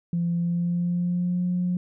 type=tone with pitch glide; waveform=sine; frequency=171.2 to 178.99 Hz; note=F3 to F3; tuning=-34 to +43 cents; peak=-21 dBFS; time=0.13-1.77 s; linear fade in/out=2 ms; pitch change=+77 cents; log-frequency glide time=0.37-1.44 s; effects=tanh soft clip ceiling -17 dBFS